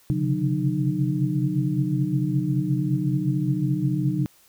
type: tone cluster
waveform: sine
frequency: 132.8 / 138.1 / 146.9 / 181.8 / 306 Hz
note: C3 / C#3 / D3 / F#3 / D#4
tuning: +26 / -6 / +1 / -30 / -29 cents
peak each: -27 dBFS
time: 0.1-4.26 s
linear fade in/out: 0 ms
effects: white hiss -57 dBFS RMS until 4.48 s